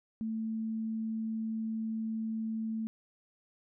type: tone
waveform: sine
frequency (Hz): 221.9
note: A3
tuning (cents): +15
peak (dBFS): -32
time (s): 0.21-2.87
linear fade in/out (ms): 0
effects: none